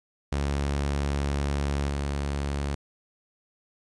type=tone with level steps; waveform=sawtooth; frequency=70.8 Hz; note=C#2; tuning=37 cents sharp; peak=-21 / -23 dBFS; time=0.32-2.75 s; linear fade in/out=5 ms; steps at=1.89 s; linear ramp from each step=2 ms; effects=resampled to 22050 Hz + 10-bit